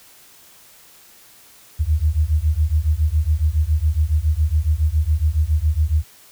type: beating tone pair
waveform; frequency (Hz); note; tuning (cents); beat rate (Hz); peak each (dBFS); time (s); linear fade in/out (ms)
sine; 73.7 / 80.9; D2 / E2; +7 / -32; 7.2; -18; 1.79-6.04; 20
effects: white hiss -48 dBFS RMS until 6.31 s